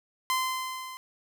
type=tone with level ramp; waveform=sawtooth; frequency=1034 Hz; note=C6; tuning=21 cents flat; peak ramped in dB=-20 to -36 dBFS; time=0.3-0.97 s; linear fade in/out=0 ms; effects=none